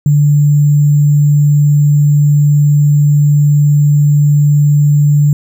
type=tone with sample-and-hold; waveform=sine; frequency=146.5 Hz; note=D3; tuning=4 cents flat; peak=-5 dBFS; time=0.06-5.33 s; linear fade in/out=2 ms; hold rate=7350 Hz; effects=none